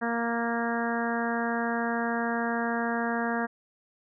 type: harmonic tone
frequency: 233.3 Hz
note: A#3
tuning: 2 cents sharp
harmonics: 1 / 2 / 3 / 4 / 5 / 6 / 7 / 8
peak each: -30 / -34 / -33 / -36 / -38 / -38 / -34 / -40 dBFS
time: 0.01-3.47 s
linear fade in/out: 20 ms
effects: none